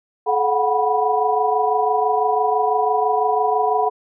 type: tone cluster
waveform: sine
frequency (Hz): 431.2 / 724 / 750 / 980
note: A4 / F#5 / F#5 / B5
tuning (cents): -35 / -38 / +23 / -14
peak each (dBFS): -21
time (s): 0.26-3.9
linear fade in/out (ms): 20
effects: none